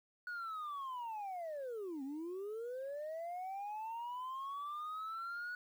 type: linear two-way sweep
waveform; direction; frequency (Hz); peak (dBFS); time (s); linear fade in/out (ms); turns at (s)
sine; down then up; 1470 to 261.6 to 1470; -38; 0.27-5.55; 2; 2.03
effects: tanh soft clip ceiling -39 dBFS + 11-bit